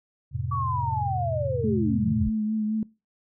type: chord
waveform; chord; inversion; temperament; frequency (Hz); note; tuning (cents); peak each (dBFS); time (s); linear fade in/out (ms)
sine; F major; none; equal with one note detuned; 87.31 / 108.24 / 130.81; F2 / A2 / C3; 0 / -28 / 0; -32 / -31 / -30; 0.31-2.3; 50
type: linear sweep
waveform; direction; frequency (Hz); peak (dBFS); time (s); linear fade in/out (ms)
sine; down; 1149 to 37.29; -26; 0.51-2.3; 10
type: tone with vibrato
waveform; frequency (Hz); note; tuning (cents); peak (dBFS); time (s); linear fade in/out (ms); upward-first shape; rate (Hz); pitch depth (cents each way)
sine; 215.9; A3; -33; -23; 1.64-2.83; 2; triangle; 4.7; 35
effects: noise-tail reverb RT60 0.3 s tail -24 dB re dry